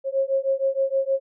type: beating tone pair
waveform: sine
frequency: 537 / 543.4 Hz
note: C5 / C#5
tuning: +45 / -35 cents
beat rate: 6.4 Hz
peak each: -23 dBFS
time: 0.04-1.2 s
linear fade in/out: 50 ms
effects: none